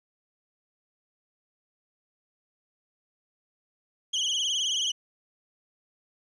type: tone with vibrato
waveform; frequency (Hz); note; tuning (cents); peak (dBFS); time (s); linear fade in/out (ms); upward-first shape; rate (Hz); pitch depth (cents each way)
35% pulse; 3109; G7; -15; -23; 4.13-4.92; 10; triangle; 19; 130
effects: resampled to 24000 Hz